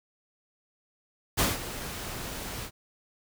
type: noise with ADSR envelope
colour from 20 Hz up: pink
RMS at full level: -23 dBFS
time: 1.37-2.71 s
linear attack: 24 ms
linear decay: 180 ms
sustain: -14 dB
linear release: 68 ms
effects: none